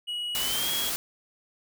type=tone with pitch glide; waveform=triangle; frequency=2912 to 3307 Hz; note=F#7 to G#7; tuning=-28 to -8 cents; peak=-28 dBFS; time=0.07-0.9 s; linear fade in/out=20 ms; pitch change=+220 cents; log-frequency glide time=0.37-0.71 s
type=noise; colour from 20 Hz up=white; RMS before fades=-30 dBFS; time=0.35-0.96 s; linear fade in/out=0 ms
effects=none